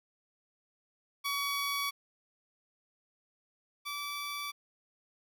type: tone pair in turn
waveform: 15% pulse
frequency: 1131 / 1156.1 Hz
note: C#6 / D6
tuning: +34 / -28 cents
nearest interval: unison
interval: 38 cents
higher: second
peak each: -25 / -30 dBFS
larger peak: first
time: 1.24-1.91 / 3.85-4.52 s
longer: neither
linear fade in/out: 20 ms
effects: none